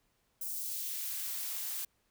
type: noise with high-pass filter sweep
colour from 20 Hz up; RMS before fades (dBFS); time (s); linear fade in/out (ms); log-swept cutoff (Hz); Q
blue; -38; 0.41-1.85; 5; 8200 to 210; 0.76
effects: pink hiss -75 dBFS RMS until 2.1 s